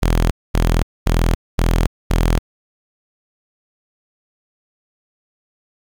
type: tone bursts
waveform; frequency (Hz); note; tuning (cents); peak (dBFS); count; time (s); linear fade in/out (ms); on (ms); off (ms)
sawtooth; 41.6; E1; +17; -9; 5; 0.02-2.39; 10; 290; 230
effects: 8-bit